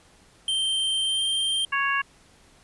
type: tone with pitch glide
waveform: square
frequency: 3136 to 3163 Hz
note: G7 to G7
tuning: 0 to +15 cents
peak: -23 dBFS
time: 0.48-1.65 s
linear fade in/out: 2 ms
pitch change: +15 cents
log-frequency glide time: 1.03-1.23 s
type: harmonic tone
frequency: 554.4 Hz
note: C#5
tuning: in tune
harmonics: 2 / 3 / 4 / 5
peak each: -26 / -25 / -32 / -29 dBFS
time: 1.72-2.02 s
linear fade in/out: 10 ms
effects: pink hiss -56 dBFS RMS until 2.63 s + resampled to 24000 Hz